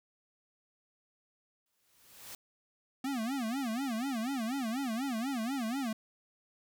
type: noise with exponential growth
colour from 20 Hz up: white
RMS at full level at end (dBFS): -44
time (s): 1.66-2.35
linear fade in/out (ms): 1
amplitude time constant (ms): 150
type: tone with vibrato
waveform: square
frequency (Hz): 247.6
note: B3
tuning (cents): +5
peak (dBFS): -33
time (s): 3.04-5.93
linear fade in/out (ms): 5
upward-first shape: sine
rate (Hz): 4.1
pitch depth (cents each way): 220
effects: none